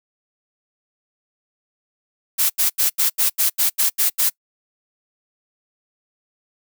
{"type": "noise bursts", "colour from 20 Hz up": "blue", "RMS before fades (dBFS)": -17, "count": 10, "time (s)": [2.38, 4.3], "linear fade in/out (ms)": 20, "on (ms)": 120, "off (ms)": 80, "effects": ["noise-tail reverb RT60 0.1 s tail -25 dB re dry"]}